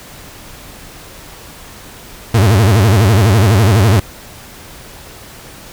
40% pulse tone with vibrato, 103.83 Hz, G#2, in tune, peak -6 dBFS, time 2.34-4 s, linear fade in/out 5 ms, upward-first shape sine, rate 12 Hz, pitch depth 220 cents each way, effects pink hiss -35 dBFS RMS until 5.72 s

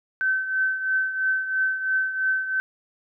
sine tone with tremolo, 1535 Hz, G6, 37 cents flat, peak -18 dBFS, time 0.21-2.6 s, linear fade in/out 0 ms, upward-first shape triangle, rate 3 Hz, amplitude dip 70%, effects none

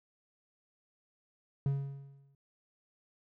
triangle tone with exponential decay, 138.59 Hz, C#3, in tune, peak -24 dBFS, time 1.66-2.35 s, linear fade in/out 2 ms, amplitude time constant 150 ms, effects none

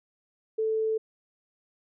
sine tone, 440 Hz, A4, in tune, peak -24 dBFS, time 0.58-0.98 s, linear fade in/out 10 ms, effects none

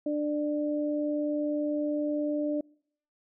sine tone pair together, 296.8 / 594 Hz, D4 / D5, +18 / +20 cents, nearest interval octave, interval 1202 cents, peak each -28 / -31 dBFS, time 0.06-2.61 s, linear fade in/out 5 ms, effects noise-tail reverb RT60 0.6 s tail -26 dB re dry

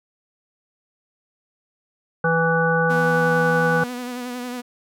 harmonic tone, 164.81 Hz, E3, in tune, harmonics 1 / 3 / 5 / 7 / 9, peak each -22 / -21 / -25 / -27 / -21 dBFS, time 2.24-3.84 s, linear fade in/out 5 ms
sawtooth tone with vibrato, 246.9 Hz, B3, in tune, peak -24 dBFS, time 2.89-4.62 s, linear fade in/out 20 ms, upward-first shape sine, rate 11 Hz, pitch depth 33 cents each way
effects none

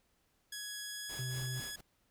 10% pulse tone with pitch glide, 1672 to 1683.6 Hz, G#6 to G#6, +11 to +23 cents, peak -32 dBFS, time 0.52-1.76 s, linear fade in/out 5 ms, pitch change +12 cents, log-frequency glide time 0.82-1.47 s
pink noise with tremolo, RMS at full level -49 dBFS, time 1.09-1.81 s, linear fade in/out 5 ms, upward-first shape sine, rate 4.2 Hz, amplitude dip 80%
triangle tone, 127.8 Hz, C3, 40 cents flat, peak -35 dBFS, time 1.19-1.6 s, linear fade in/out 2 ms
effects pink hiss -75 dBFS RMS until 2.1 s

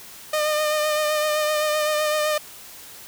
sawtooth tone with vibrato, 608 Hz, D#5, 40 cents flat, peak -16 dBFS, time 0.33-2.38 s, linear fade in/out 5 ms, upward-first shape triangle, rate 7.8 Hz, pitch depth 29 cents each way, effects white hiss -42 dBFS RMS until 3.07 s

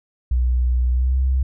sine tone with pitch glide, 61.74 to 65.26 Hz, B1 to C2, 0 to -4 cents, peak -15 dBFS, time 0.31-1.43 s, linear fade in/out 5 ms, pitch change +96 cents, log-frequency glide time 0.91-1.17 s, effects none

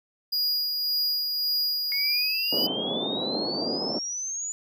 square tone with tremolo, 4877 Hz, D#8, 35 cents flat, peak -23 dBFS, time 0.32-2.67 s, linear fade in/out 10 ms, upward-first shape sine, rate 1.8 Hz, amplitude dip 35%
sine exponential sweep, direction up, 2170 to 7000 Hz, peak -29 dBFS, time 1.92-4.52 s, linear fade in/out 0 ms
pink band-pass noise, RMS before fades -31 dBFS, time 2.52-3.99 s, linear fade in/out 5 ms, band 210 to 730 Hz, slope 24 dB/octave
effects none

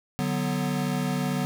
square chord, B minor, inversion first, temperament equal, 146.83 / 185 / 246.9 Hz, D3 / F#3 / B3, 0 / 0 / 0 cents, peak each -30 dBFS, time 0.19-1.45 s, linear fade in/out 0 ms, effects none

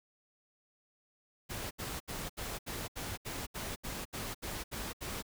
pink noise bursts, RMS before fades -40 dBFS, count 13, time 1.49-5.226 s, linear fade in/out 20 ms, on 220 ms, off 73 ms, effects none

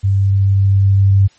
sine tone with level ramp, 98.1 Hz, G2, 2 cents sharp, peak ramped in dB -10 to -6 dBFS, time 0.03-1.28 s, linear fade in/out 20 ms, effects white hiss -51 dBFS RMS until 1.38 s + MP3 32 kbps

